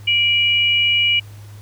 sine tone pair together, 2349 / 2910 Hz, D7 / F#7, 0 / -29 cents, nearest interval major third, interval 371 cents, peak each -17 / -15 dBFS, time 0.07-1.2 s, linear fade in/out 10 ms, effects added 103 Hz sine -35 dBFS peak until 1.61 s + pink hiss -48 dBFS RMS until 1.61 s

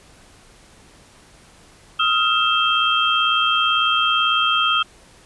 sine tone cluster, 1263 / 1381 / 2659 / 3191 Hz, D#6 / F6 / E7 / G7, +26 / -20 / +14 / +30 cents, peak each -20 / -22 / -24 / -19 dBFS, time 1.99-4.83 s, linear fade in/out 10 ms, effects pink hiss -49 dBFS RMS until 5.25 s + resampled to 24000 Hz

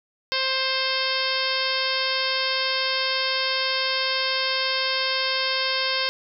harmonic tone with a mistuned harmonic, 526 Hz, C5, 9 cents sharp, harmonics 1 / 2 / 3 / 4 / 5 / 6 / 7 / 8 / 9 / 10, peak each -31 / -31 / -31 / -31 / -31 / -31 / -31 / -31 / -31 / -31 dBFS, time 0.32-6.09 s, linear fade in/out 0 ms, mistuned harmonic 8, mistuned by +54 cents, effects none

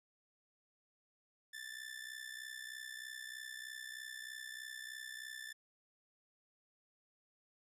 sawtooth tone with amplitude modulation, 1762 Hz, A6, 2 cents sharp, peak -39 dBFS, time 1.53-5.53 s, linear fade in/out 10 ms, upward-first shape sine, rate 63.2 Hz, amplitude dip 75%, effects resampled to 32000 Hz

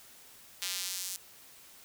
square tone with high-pass filter sweep, 92.7 Hz, F#2, 4 cents sharp, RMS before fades -37 dBFS, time 0.62-1.16 s, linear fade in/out 0 ms, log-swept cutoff 3400 to 6800 Hz, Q 0.96, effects white hiss -55 dBFS RMS until 1.84 s

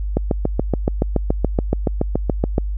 click train, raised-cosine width 2 ms, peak -3 dBFS, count 18, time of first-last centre 0.17-2.581 s, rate 7.05 Hz, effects added 50 Hz sine -20 dBFS peak until 2.77 s

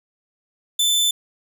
sawtooth tone, 3527 Hz, A7, 3 cents sharp, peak -13 dBFS, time 0.79-1.11 s, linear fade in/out 5 ms, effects none

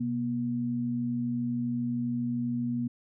sine tone pair together, 127.43 / 240 Hz, C3 / B3, -45 / -49 cents, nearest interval major seventh, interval 1096 cents, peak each -35 / -28 dBFS, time 0-2.88 s, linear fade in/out 10 ms, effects none

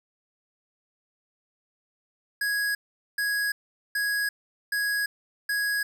square tone bursts, 1661.2 Hz, G#6, in tune, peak -25 dBFS, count 5, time 2.41-5.83 s, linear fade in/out 5 ms, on 340 ms, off 430 ms, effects none

